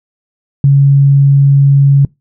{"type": "tone", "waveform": "sine", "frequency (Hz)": 139.4, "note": "C#3", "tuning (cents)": 10, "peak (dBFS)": -3, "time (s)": [0.64, 2.05], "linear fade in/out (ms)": 2, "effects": ["noise-tail reverb RT60 0.2 s tail -24 dB re dry"]}